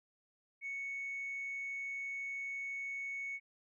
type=tone; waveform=sine; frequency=2217 Hz; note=C#7; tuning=in tune; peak=-37 dBFS; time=0.61-3.4 s; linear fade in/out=50 ms; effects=tanh soft clip ceiling -35 dBFS